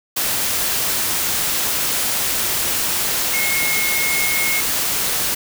sine tone in noise, 2166 Hz, C#7, 41 cents flat, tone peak -20 dBFS, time 3.33-4.61 s, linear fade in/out 10 ms, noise white, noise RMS -20 dBFS, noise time 0.16-5.35 s, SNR -3 dB, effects none

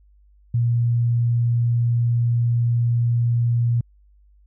sine tone, 118.6 Hz, A#2, 30 cents sharp, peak -16 dBFS, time 0.54-3.81 s, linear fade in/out 5 ms, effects added 50 Hz sine -51 dBFS peak until 4.46 s

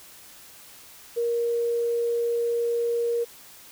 sine tone, 470.4 Hz, A#4, 16 cents sharp, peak -22 dBFS, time 1.16-3.25 s, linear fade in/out 20 ms, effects white hiss -48 dBFS RMS until 3.71 s

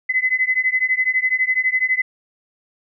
sine beating tone pair, 2021 / 2033 Hz, B6 / B6, +39 / +50 cents, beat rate 12 Hz, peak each -19 dBFS, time 0.09-2.02 s, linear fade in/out 10 ms, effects none

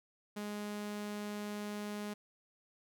sawtooth tone, 207.7 Hz, G#3, in tune, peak -35 dBFS, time 0.36-2.14 s, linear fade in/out 10 ms, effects none

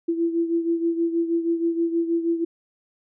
sine beating tone pair, 334 / 340.3 Hz, E4 / F4, +23 / -45 cents, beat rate 6.3 Hz, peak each -21 / -27 dBFS, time 0.08-2.45 s, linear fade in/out 10 ms, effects none

